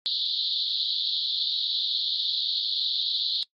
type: band-pass noise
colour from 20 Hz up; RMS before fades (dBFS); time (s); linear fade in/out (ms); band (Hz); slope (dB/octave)
white; -27; 0.06-3.43; 0; 3400 to 4400; 96
effects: noise-tail reverb RT60 0.1 s tail -21 dB re dry + MP3 48 kbps